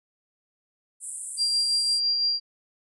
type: band-pass noise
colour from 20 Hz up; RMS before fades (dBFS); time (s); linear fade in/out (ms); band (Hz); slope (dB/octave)
pink; -36; 1-2.01; 50; 7900 to 10000; 96
type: tone with tremolo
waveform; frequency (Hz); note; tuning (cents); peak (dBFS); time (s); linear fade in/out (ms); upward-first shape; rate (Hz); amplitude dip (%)
sine; 4758; D8; +22; -20; 1.37-2.4; 50; sine; 5.9; 30
effects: none